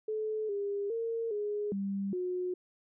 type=tone with pitch steps; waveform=sine; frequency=432.7 / 403.4 / 457.9 / 415.4 / 197.3 / 362.7 Hz; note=A4 / G4 / A#4 / G#4 / G3 / F#4; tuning=-29 / +50 / -31 / 0 / +11 / -34 cents; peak=-31 dBFS; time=0.08-2.54 s; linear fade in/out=5 ms; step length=410 ms; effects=none